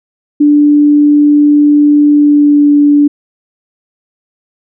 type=tone with pitch glide; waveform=sine; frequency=293.7 to 290.8 Hz; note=D4 to D4; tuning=0 to -17 cents; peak=-3 dBFS; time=0.4-3.08 s; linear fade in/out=10 ms; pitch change=-17 cents; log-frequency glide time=2.11-2.72 s; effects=none